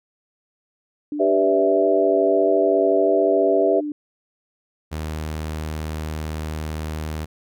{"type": "tone with vibrato", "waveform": "sine", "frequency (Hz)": 293.7, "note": "D4", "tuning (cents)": 0, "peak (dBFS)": -24, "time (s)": [1.12, 3.92], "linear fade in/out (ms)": 2, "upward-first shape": "sine", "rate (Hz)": 1.6, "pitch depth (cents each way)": 32}
{"type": "chord", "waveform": "sine", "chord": "E minor seventh", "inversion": "first", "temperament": "equal with one note detuned", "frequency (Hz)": [392, 493.9, 585.3, 659.3], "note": ["G4", "B4", "D5", "E5"], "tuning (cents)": [0, 0, -6, 0], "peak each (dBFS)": [-19, -23, -24, -19], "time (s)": [1.19, 3.81], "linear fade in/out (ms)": 20}
{"type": "tone", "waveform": "sawtooth", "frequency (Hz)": 77.78, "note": "D#2", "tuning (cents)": 0, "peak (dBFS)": -22, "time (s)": [4.91, 7.26], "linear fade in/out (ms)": 20}
{"effects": []}